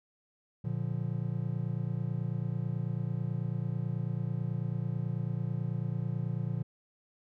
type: chord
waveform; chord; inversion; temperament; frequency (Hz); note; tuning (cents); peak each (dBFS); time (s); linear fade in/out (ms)
triangle; Bb major; none; just; 116.54 / 145.68 / 174.81; Bb2 / D3 / F3; 0 / -14 / +2; -32 / -33 / -35; 0.64-6.63; 10
effects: none